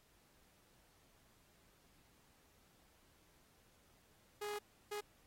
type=tone bursts at uneven times; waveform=sawtooth; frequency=415.3 Hz; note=G#4; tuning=in tune; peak=-37 dBFS; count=2; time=4.41-4.59 / 4.91-5.01 s; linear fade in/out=10 ms; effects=pink hiss -71 dBFS RMS until 5.26 s + AAC 48 kbps